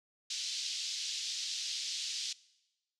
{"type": "band-pass noise", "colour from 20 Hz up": "pink", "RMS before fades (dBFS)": -38, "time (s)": [0.3, 2.33], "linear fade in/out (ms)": 5, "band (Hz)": [3500, 6200], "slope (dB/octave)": 24, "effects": ["noise-tail reverb RT60 1.0 s tail -21 dB re dry", "low-pass 10000 Hz 12 dB/octave"]}